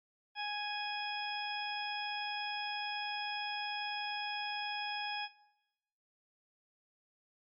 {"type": "harmonic tone with a mistuned harmonic", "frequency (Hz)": 830.6, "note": "G#5", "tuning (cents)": 0, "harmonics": [1, 2, 3, 4, 6], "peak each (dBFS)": [-39, -43, -42, -43, -45], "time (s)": [0.35, 5.29], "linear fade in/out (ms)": 50, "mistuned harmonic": 6, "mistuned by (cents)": 37, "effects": ["noise-tail reverb RT60 0.9 s tail -18 dB re dry", "MP3 32 kbps"]}